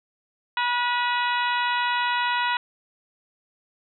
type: harmonic tone with a mistuned harmonic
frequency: 484.9 Hz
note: B4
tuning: 32 cents flat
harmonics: 2 / 3 / 4 / 5 / 6 / 7 / 8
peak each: -24 / -28 / -30 / -32 / -34 / -35 / -36 dBFS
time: 0.57-2.57 s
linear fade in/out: 2 ms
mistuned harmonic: 5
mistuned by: +58 cents
effects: none